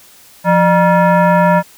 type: tone with frequency modulation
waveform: sine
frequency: 174.61 Hz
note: F3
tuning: in tune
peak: -7 dBFS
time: 0.44-1.63 s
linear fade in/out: 50 ms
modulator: 779 Hz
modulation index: 1.4
effects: white hiss -43 dBFS RMS until 1.77 s